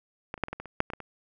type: clicks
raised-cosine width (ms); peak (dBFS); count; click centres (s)
0.5; -18 / -30 / -10 / -23 / -19 / -22 / -27 / -7 / -22 / -19 / -25; 11; 0.341 / 0.378 / 0.437 / 0.484 / 0.53 / 0.6 / 0.657 / 0.804 / 0.902 / 0.935 / 1.003
effects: none